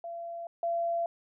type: tone pair in turn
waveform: sine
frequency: 680 / 680 Hz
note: F5 / F5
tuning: -46 / -46 cents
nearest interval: unison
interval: 0 cents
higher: neither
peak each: -36 / -27 dBFS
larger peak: second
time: 0.04-0.47 / 0.63-1.06 s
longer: neither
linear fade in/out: 2 ms
effects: none